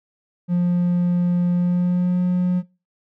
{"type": "tone with pitch glide", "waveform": "triangle", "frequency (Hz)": [176.2, 179.9], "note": ["F3", "F#3"], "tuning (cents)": [16, -48], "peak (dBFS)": -13, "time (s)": [0.48, 2.63], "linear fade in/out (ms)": 50, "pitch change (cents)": 36, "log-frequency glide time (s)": [1.53, 2.2], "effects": ["noise-tail reverb RT60 0.3 s tail -23 dB re dry", "tanh soft clip ceiling -10 dBFS"]}